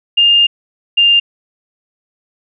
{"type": "tone pair in turn", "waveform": "sine", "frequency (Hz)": [2814, 2801], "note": ["F7", "F7"], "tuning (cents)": [12, 4], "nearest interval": "unison", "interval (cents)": 8, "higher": "first", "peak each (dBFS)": -6, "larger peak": "neither", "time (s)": [[0.17, 0.47], [0.97, 1.2]], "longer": "first", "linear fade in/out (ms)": 10, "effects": []}